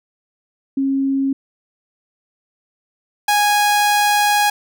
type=tone pair in turn; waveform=sine / sawtooth; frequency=271.6 / 827.6 Hz; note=C#4 / G#5; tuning=-35 / -6 cents; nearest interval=octave + perfect fifth; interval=1929 cents; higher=second; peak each=-15 / -9 dBFS; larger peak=second; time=0.77-1.33 / 3.28-4.5 s; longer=second; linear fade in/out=5 ms; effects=none